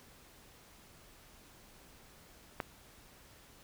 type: click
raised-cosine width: 0.5 ms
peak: -19 dBFS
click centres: 2.602 s
effects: pink hiss -59 dBFS RMS until 3.63 s